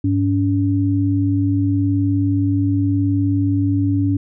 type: tone pair together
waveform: sine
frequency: 100.9 / 283.6 Hz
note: G#2 / C#4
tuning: -49 / +40 cents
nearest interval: octave + tritone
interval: 1789 cents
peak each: -17 dBFS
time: 0.04-4.17 s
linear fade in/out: 5 ms
effects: none